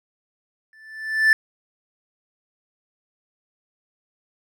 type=tone with exponential growth; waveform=triangle; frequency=1760 Hz; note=A6; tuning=in tune; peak=-8 dBFS; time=0.73-1.33 s; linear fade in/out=1 ms; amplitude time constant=130 ms; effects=none